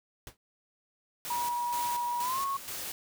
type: noise with exponential decay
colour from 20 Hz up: pink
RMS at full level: -40 dBFS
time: 0.27-0.37 s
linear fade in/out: 1 ms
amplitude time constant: 21 ms
type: noise with tremolo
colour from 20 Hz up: white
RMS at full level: -38 dBFS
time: 1.25-2.92 s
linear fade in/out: 0 ms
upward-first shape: square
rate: 2.1 Hz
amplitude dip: 55%
type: tone with pitch glide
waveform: sine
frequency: 962 to 1098.7 Hz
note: B5 to C#6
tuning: -46 to -16 cents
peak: -29 dBFS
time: 1.3-2.57 s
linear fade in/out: 5 ms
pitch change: +230 cents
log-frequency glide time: 2.21-2.41 s
effects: none